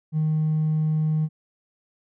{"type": "tone with hard clipping", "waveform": "sine", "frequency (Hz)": 155.56, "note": "D#3", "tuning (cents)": 0, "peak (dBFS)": -20, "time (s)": [0.12, 1.29], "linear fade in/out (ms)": 50, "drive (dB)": 1, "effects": []}